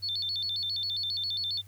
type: tone with vibrato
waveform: sine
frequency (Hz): 3960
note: B7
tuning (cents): +4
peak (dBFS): -29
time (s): 0.02-1.62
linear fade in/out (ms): 20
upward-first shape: square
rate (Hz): 7.4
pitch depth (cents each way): 180
effects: added 98 Hz sine -49 dBFS peak until 1.67 s + white hiss -61 dBFS RMS until 1.67 s